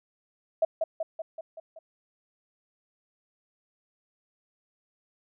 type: tone with echo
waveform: sine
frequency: 647 Hz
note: E5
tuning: 32 cents flat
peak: -19 dBFS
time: 0.62-0.65 s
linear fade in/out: 5 ms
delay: 190 ms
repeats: 6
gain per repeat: -4 dB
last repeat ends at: 1.79 s
effects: none